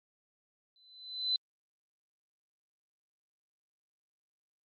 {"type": "tone with exponential growth", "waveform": "sine", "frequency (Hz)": 4025, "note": "B7", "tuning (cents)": 32, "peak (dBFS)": -25, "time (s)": [0.76, 1.36], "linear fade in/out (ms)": 1, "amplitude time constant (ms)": 130, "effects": ["Opus 48 kbps"]}